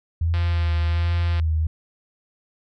sine tone with vibrato, 81.6 Hz, E2, 17 cents flat, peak -18 dBFS, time 0.21-1.67 s, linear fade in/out 5 ms, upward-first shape sine, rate 1.3 Hz, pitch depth 63 cents each way
click train, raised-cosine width 0.3 ms, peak -19 dBFS, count 184, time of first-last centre 0.34-1.398 s, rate 173 Hz
effects none

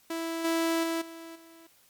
sawtooth tone with level steps, 329.6 Hz, E4, in tune, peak -27 / -21 / -24 / -38 / -47 dBFS, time 0.1-1.67 s, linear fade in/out 5 ms, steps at 0.44 / 0.83 / 1.01 / 1.35 s, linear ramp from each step 10 ms, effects white hiss -62 dBFS RMS until 1.89 s + MP3 96 kbps

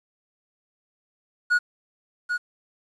triangle tone with echo, 1453 Hz, F#6, 32 cents flat, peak -15 dBFS, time 1.5-1.59 s, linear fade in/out 20 ms, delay 790 ms, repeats 1, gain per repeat -6 dB, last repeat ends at 2.38 s, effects resampled to 22050 Hz + 9-bit

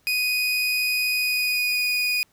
30% pulse tone with pitch glide, 2489 to 2470 Hz, D#7 to D#7, 0 to -13 cents, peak -18 dBFS, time 0.07-2.23 s, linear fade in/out 0 ms, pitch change -13 cents, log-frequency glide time 1.14-1.81 s, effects pink hiss -63 dBFS RMS until 2.32 s

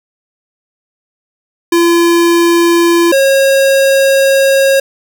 square tone pair in turn, 340.8 / 543.5 Hz, F4 / C#5, -42 / -34 cents, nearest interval minor sixth, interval 808 cents, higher second, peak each -7 dBFS, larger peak neither, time 1.72-3.12 / 3.12-4.8 s, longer second, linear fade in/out 5 ms, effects none

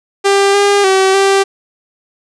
sawtooth tone with pitch steps, 396.7 / 403.7 / 382.3 / 391.5 Hz, G4 / G#4 / G4 / G4, +21 / -49 / -43 / -2 cents, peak -4 dBFS, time 0.24-1.44 s, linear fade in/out 20 ms, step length 300 ms, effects resampled to 22050 Hz + 7-bit

